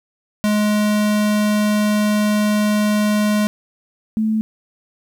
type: tone pair in turn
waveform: square / sine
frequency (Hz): 210 / 218.5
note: G#3 / A3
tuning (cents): +19 / -12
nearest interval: minor second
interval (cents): 69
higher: second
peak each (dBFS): -15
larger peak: neither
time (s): 0.44-3.47 / 4.17-4.41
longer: first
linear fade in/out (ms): 0
effects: 9-bit